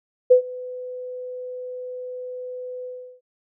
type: tone with ADSR envelope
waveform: sine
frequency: 502 Hz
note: B4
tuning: 28 cents sharp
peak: -7 dBFS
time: 0.3-3.21 s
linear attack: 15 ms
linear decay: 100 ms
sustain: -23 dB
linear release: 360 ms
effects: none